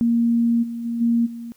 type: tone with level steps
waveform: sine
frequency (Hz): 233.7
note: A#3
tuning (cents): +5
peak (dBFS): -15 / -26 / -22 / -15 / -30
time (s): 0.01-1.52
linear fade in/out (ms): 0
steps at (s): 0.62 / 0.84 / 1 / 1.25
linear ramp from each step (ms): 20
effects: white hiss -59 dBFS RMS until 1.56 s